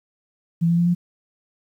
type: tone with pitch steps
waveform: sine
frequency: 167.7 / 170.14 / 172.61 / 175.12 Hz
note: E3 / F3 / F3 / F3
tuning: +30 / -45 / -20 / +5 cents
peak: -15 dBFS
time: 0.61-0.95 s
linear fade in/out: 20 ms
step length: 85 ms
effects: 9-bit